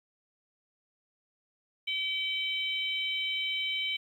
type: harmonic tone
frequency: 767 Hz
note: G5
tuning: 38 cents flat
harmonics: 3 / 4 / 5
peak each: -33 / -32 / -39 dBFS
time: 1.87-3.97 s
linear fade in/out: 10 ms
effects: 10-bit